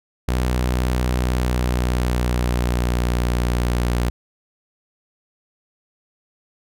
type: tone with pitch glide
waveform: sawtooth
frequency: 62.1 to 60.16 Hz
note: B1 to B1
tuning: +10 to -45 cents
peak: -14 dBFS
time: 0.28-4.1 s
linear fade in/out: 5 ms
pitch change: -55 cents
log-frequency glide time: 1.14-3.24 s
effects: none